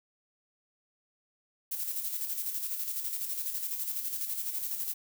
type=noise with tremolo; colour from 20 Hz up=violet; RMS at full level=-33 dBFS; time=1.71-4.94 s; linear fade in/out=10 ms; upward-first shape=square; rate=12 Hz; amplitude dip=45%; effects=none